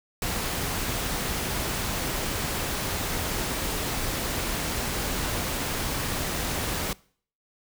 pink noise, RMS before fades -29 dBFS, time 0.22-6.93 s, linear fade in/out 2 ms, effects noise-tail reverb RT60 0.5 s tail -22 dB re dry

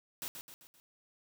white noise with echo, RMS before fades -40 dBFS, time 0.22-0.28 s, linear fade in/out 0 ms, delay 130 ms, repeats 4, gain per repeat -6 dB, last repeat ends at 0.8 s, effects none

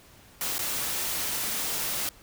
white noise with dropouts, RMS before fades -30 dBFS, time 0.41-2.09 s, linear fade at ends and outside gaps 1 ms, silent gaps 0.582-0.591 s, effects pink hiss -54 dBFS RMS until 2.22 s

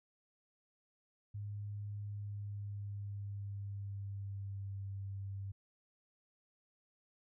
sine tone with pitch glide, 102.8 to 98.27 Hz, G#2 to G2, -17 to +5 cents, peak -40 dBFS, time 1.34-5.52 s, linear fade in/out 10 ms, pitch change -78 cents, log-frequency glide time 2-4.85 s, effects none

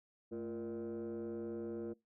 sine tone with frequency modulation, 345.1 Hz, F4, 21 cents flat, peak -37 dBFS, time 0.31-1.94 s, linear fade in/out 20 ms, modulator 124 Hz, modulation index 1.2, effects noise-tail reverb RT60 0.2 s tail -24 dB re dry + tanh soft clip ceiling -38 dBFS

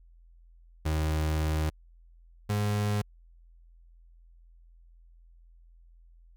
35% pulse tone pair in turn, 77.78 / 103.82 Hz, D#2 / G#2, 0 / 0 cents, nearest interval perfect fourth, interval 500 cents, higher second, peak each -24 dBFS, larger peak neither, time 0.85-1.7 / 2.49-3.02 s, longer first, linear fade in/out 10 ms, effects added 42 Hz sine -53 dBFS peak until 6.36 s

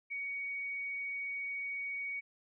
sine tone, 2243 Hz, C#7, 20 cents sharp, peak -36 dBFS, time 0.1-2.21 s, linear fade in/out 20 ms, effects none

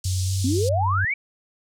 white band-pass noise, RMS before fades -34 dBFS, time 0.04-0.69 s, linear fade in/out 2 ms, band 3800 to 8700 Hz, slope 24 dB/octave
sine tone with pitch glide, 93.1 to 95.77 Hz, F#2 to G2, +11 to -40 cents, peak -21 dBFS, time 0.05-1.05 s, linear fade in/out 5 ms, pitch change +49 cents, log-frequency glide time 0.25-0.32 s
sine exponential sweep, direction up, 240 to 2349 Hz, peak -21 dBFS, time 0.44-1.14 s, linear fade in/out 5 ms
effects none

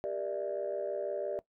sine chord, E half-diminished seventh, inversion first, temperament just, 395.6 / 474.7 / 593.3 / 659.3 Hz, G4 / Bb4 / D5 / E5, +16 / +31 / +18 / 0 cents, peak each -38 / -40 / -34 / -40 dBFS, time 0.04-1.39 s, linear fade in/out 0 ms, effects noise-tail reverb RT60 0.1 s tail -19 dB re dry + tanh soft clip ceiling -25 dBFS

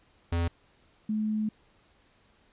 square / sine tone pair in turn, 85 / 214.9 Hz, F2 / A3, -46 / -41 cents, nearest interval octave + major third, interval 1605 cents, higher second, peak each -26 / -26 dBFS, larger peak neither, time 0.32-0.48 / 1.09-1.49 s, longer second, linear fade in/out 5 ms, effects pink hiss -64 dBFS RMS until 2.52 s + resampled to 8000 Hz

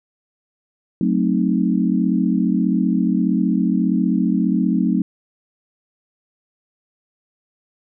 sine chord, F# diminished seventh, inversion none, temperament equal, 185 / 220 / 261.6 / 311.1 Hz, F#3 / A3 / C4 / Eb4, 0 / 0 / 0 / 0 cents, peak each -19 / -20 / -21 / -23 dBFS, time 1.01-5.02 s, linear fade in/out 2 ms, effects none

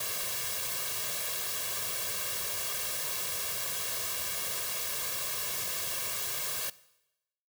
white noise with comb filter, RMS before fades -34 dBFS, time 0-6.7 s, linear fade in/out 5 ms, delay 1.8 ms, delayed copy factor +0.85, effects noise-tail reverb RT60 0.9 s tail -19 dB re dry + high-pass 80 Hz 12 dB/octave

